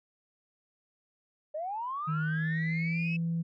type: linear sweep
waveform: sine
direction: up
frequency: 587 to 2625 Hz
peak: -32 dBFS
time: 1.54-3.17 s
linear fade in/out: 10 ms
type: tone with pitch glide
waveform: sine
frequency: 155.56 to 166.73 Hz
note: D#3 to E3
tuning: 0 to +20 cents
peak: -27 dBFS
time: 2.07-3.43 s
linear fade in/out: 20 ms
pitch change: +120 cents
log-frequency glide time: 2.17-2.98 s
effects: tanh soft clip ceiling -24 dBFS